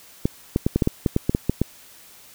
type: clicks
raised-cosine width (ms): 3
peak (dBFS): -5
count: 12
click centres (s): 0.255 / 0.561 / 0.665 / 0.76 / 0.822 / 0.874 / 1.062 / 1.164 / 1.295 / 1.349 / 1.496 / 1.616
effects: white hiss -48 dBFS RMS until 2.34 s